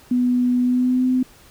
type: tone with pitch glide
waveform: sine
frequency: 247.5 to 255.2 Hz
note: B3 to C4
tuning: +4 to -43 cents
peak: -15 dBFS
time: 0.11-1.23 s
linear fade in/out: 5 ms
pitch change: +53 cents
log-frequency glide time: 0.61-1.06 s
effects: pink hiss -49 dBFS RMS until 1.5 s